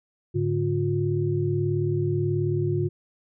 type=tone cluster; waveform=sine; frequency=105.6 / 144.1 / 356.7 Hz; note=G#2 / D3 / F4; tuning=+29 / -33 / +37 cents; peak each=-26 dBFS; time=0.34-2.89 s; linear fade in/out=20 ms; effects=none